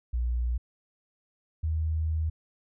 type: tone pair in turn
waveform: sine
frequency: 60.1 / 79.3 Hz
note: B1 / D#2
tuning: -46 / +33 cents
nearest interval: perfect fourth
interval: 479 cents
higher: second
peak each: -25 dBFS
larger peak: neither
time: 0.13-0.58 / 1.63-2.3 s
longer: second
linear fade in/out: 10 ms
effects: none